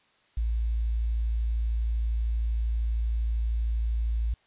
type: tone with quantisation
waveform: sine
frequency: 56.4 Hz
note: A1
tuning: 44 cents sharp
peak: -24 dBFS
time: 0.37-4.34 s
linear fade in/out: 5 ms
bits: 9
effects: white hiss -65 dBFS RMS until 4.46 s + resampled to 8000 Hz